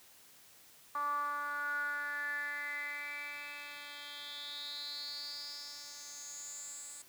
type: tone with band-pass filter sweep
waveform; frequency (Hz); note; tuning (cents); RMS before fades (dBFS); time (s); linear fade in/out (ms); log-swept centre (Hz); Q
10% pulse; 290; D4; -22; -41; 0.95-7.02; 2; 1100 to 8400; 8.2
effects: white hiss -60 dBFS RMS until 7.08 s + high-pass 60 Hz 12 dB/octave